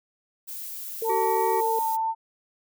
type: noise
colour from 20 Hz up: violet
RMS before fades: -36 dBFS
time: 0.47-1.97 s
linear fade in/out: 20 ms
type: tone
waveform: sine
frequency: 452.9 Hz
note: A#4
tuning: 50 cents flat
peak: -26 dBFS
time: 1.02-1.79 s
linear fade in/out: 2 ms
type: tone with vibrato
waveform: sine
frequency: 895 Hz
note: A5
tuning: 29 cents sharp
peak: -23 dBFS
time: 1.04-2.15 s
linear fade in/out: 50 ms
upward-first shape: triangle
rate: 2.9 Hz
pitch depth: 8 cents each way
type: harmonic tone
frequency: 380 Hz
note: F#4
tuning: 46 cents sharp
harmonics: 1 / 3 / 5 / 6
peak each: -27 / -37 / -41 / -43 dBFS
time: 1.09-1.61 s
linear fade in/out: 10 ms
effects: none